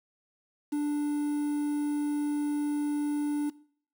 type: tone with quantisation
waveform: triangle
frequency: 293.7 Hz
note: D4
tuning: in tune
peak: -24 dBFS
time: 0.72-3.5 s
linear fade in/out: 10 ms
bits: 8
effects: noise-tail reverb RT60 0.5 s tail -19 dB re dry